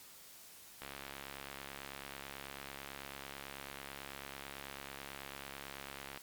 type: click train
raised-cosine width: 0.3 ms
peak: -28 dBFS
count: 371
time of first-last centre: 0.82-6.175 s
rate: 69.1 Hz
effects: white hiss -56 dBFS RMS until 6.22 s + MP3 96 kbps